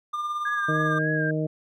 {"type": "tone with tremolo", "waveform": "triangle", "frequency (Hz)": 1200, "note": "D6", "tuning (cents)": 37, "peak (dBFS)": -23, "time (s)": [0.13, 0.99], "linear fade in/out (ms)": 10, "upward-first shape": "sine", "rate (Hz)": 18, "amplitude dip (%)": 40}
{"type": "tone with vibrato", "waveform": "sine", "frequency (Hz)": 1632, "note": "G#6", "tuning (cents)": -31, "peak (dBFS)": -26, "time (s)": [0.45, 1.31], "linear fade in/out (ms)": 5, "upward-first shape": "sine", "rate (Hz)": 3.4, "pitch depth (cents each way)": 45}
{"type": "harmonic tone", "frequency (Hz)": 155.56, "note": "D#3", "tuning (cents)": 0, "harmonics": [1, 2, 3, 4], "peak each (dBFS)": [-26, -29, -31, -32], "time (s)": [0.68, 1.47], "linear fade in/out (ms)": 10}
{"effects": []}